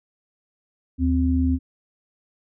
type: tone pair together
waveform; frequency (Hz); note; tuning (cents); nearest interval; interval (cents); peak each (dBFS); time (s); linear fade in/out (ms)
sine; 77.21 / 260; D#2 / C4; -13 / -11; octave + major sixth; 2102; -20 / -20; 0.98-1.59; 50
effects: none